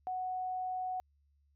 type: tone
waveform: sine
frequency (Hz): 740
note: F#5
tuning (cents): 0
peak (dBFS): -34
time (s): 0.07-1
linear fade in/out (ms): 0
effects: added 71 Hz sine -68 dBFS peak until 1.55 s